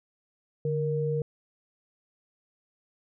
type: tone pair together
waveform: sine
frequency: 146.8 / 467.5 Hz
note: D3 / A#4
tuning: 0 / +5 cents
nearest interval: octave + minor sixth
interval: 2005 cents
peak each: -28 dBFS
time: 0.65-1.22 s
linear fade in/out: 2 ms
effects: none